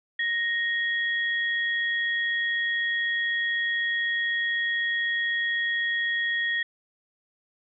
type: tone pair together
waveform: sine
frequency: 1868 / 3328 Hz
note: A#6 / G#7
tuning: +3 / +3 cents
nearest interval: minor seventh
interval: 1000 cents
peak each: -24 / -33 dBFS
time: 0.19-6.63 s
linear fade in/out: 5 ms
effects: none